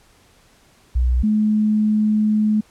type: tone pair in turn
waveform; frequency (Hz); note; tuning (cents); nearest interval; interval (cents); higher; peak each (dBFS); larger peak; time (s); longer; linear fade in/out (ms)
sine; 61.74 / 213.5; B1 / G#3; 0 / +48; octave + major sixth; 2148; second; -14; neither; 0.95-1.23 / 1.23-2.61; second; 10
effects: pink hiss -54 dBFS RMS until 2.7 s + low-pass 11000 Hz 12 dB/octave